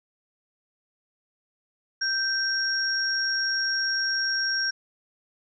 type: tone pair together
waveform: sine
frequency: 1564 / 5573 Hz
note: G6 / F8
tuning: -4 / -5 cents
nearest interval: octave + minor seventh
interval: 2199 cents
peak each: -26 dBFS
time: 2.01-4.71 s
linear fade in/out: 10 ms
effects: none